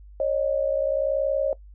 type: tone pair together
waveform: sine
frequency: 549 / 609.9 Hz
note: C#5 / D#5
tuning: -17 / -35 cents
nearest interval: major second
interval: 182 cents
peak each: -22 / -25 dBFS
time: 0.2-1.53 s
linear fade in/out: 2 ms
effects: noise-tail reverb RT60 0.1 s tail -20 dB re dry + added 50 Hz sine -43 dBFS peak until 1.74 s